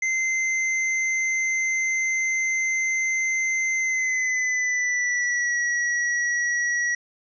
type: tone with pitch glide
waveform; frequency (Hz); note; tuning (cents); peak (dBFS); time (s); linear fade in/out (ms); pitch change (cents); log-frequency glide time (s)
square; 2073 to 1923; C7 to B6; -17 to -47; -22; 0.02-6.95; 5; -130; 3.76-5.58
effects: resampled to 16000 Hz + 10-bit